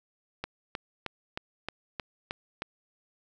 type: click train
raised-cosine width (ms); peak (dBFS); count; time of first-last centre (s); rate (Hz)
0.3; -17; 8; 0.44-2.621; 3.21
effects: none